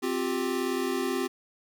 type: chord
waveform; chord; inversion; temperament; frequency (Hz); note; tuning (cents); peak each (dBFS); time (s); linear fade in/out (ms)
square; C suspended fourth; none; equal with one note detuned; 261.6 / 353.5 / 392; C4 / F4 / G4; 0 / +21 / 0; -32; 0.02-1.28; 20
effects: none